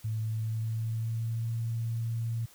sine tone with pitch glide, 110 to 114.94 Hz, A2 to A#2, 0 to -24 cents, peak -29 dBFS, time 0.04-2.46 s, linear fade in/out 10 ms, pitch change +76 cents, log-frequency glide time 0.21-1.52 s, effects white hiss -57 dBFS RMS until 2.54 s

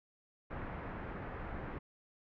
pink low-pass noise, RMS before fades -43 dBFS, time 0.5-1.79 s, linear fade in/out 10 ms, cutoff 1900 Hz, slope 24 dB/octave, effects none

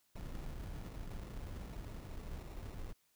brown noise with sample-and-hold, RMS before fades -45 dBFS, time 0.15-2.93 s, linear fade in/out 10 ms, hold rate 1575 Hz, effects white hiss -75 dBFS RMS until 3.15 s

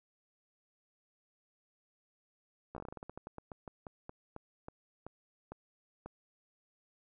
slowing click train, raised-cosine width 1 ms, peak -30 dBFS, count 23, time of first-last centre 2.75-6.06 s, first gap 14 ms, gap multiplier 1.19, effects none

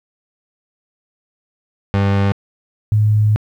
30% pulse / sine tone pair in turn, 99.1 / 106.39 Hz, G2 / G#2, +19 / +42 cents, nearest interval minor second, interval 123 cents, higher second, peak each -10 dBFS, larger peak neither, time 1.94-2.32 / 2.92-3.36 s, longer second, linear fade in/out 0 ms, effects low-pass 3000 Hz 12 dB/octave + 8-bit

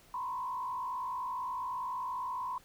sine tone with frequency modulation, 1008 Hz, B5, 35 cents sharp, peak -34 dBFS, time 0.14-2.58 s, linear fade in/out 2 ms, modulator 55 Hz, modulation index 1, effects pink hiss -61 dBFS RMS until 2.64 s

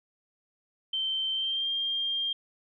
sine tone with pitch glide, 3112 to 3201 Hz, G7 to G7, -13 to +36 cents, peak -27 dBFS, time 0.93-2.33 s, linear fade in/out 5 ms, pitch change +49 cents, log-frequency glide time 1.33-1.7 s, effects none

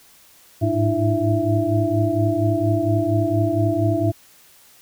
sine tone cluster, 104.5 / 108.8 / 303.8 / 335.2 / 666 Hz, G#2 / A2 / D#4 / E4 / E5, +11 / -19 / -41 / +29 / +18 cents, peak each -23 dBFS, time 0.61-4.12 s, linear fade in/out 20 ms, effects white hiss -51 dBFS RMS until 4.81 s

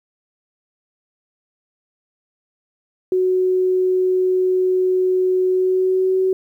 sine tone with pitch glide, 370 to 376.3 Hz, F#4 to F#4, 0 to +29 cents, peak -14 dBFS, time 3.12-6.33 s, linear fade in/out 2 ms, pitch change +29 cents, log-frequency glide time 5.48-6.19 s, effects 9-bit

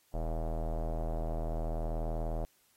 square tone with low-pass filter, 40.23 Hz, E1, 41 cents flat, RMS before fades -34 dBFS, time 0.14-2.45 s, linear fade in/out 0 ms, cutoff 660 Hz, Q 4.7, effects white hiss -69 dBFS RMS until 2.76 s + AAC 48 kbps

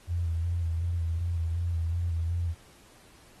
sine tone with vibrato, 84.4 Hz, E2, 41 cents sharp, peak -26 dBFS, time 0.07-2.55 s, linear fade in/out 50 ms, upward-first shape square, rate 2.7 Hz, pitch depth 34 cents each way, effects pink hiss -57 dBFS RMS until 3.4 s + AAC 32 kbps

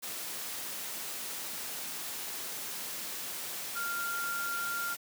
sine tone in noise, 1392 Hz, F6, 6 cents flat, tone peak -33 dBFS, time 3.75-4.95 s, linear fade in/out 20 ms, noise white, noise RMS -39 dBFS, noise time 0.02-4.97 s, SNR +3 dB, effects high-pass 150 Hz 12 dB/octave

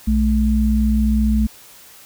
sine tone pair together, 60.6 / 215.7 Hz, B1 / A3, -32 / -34 cents, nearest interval octave + minor seventh, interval 2198 cents, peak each -16 dBFS, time 0.07-1.47 s, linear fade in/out 10 ms, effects white hiss -44 dBFS RMS until 2.05 s

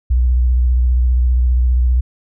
sine tone with vibrato, 61.74 Hz, B1, in tune, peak -10 dBFS, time 0.1-2.01 s, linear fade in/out 10 ms, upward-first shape sine, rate 15 Hz, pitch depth 57 cents each way, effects none

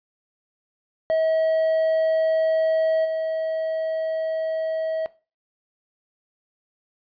triangle tone with level steps, 641 Hz, E5, 49 cents flat, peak -16 / -21 dBFS, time 1.1-5.06 s, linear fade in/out 0 ms, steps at 3.04 s, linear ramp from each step 20 ms, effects noise-tail reverb RT60 0.3 s tail -17 dB re dry + resampled to 11025 Hz

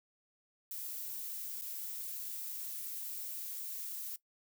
violet noise with dropouts, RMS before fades -42 dBFS, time 0.71-4.16 s, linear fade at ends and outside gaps 2 ms, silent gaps 1.613-1.619 s, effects noise-tail reverb RT60 0.1 s tail -18 dB re dry

